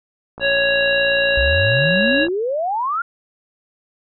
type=click train; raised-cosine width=1 ms; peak=-20 dBFS; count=112; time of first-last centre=0.38-2.284 s; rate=58.3 Hz
type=harmonic tone; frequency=555 Hz; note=C#5; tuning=2 cents sharp; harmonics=1 / 3 / 5 / 7; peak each=-18 / -18 / -21 / -25 dBFS; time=0.4-2.28 s; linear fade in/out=50 ms
type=exponential sweep; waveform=sine; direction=up; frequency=60.4 to 1433 Hz; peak=-18 dBFS; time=1.37-3.02 s; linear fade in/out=5 ms
effects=none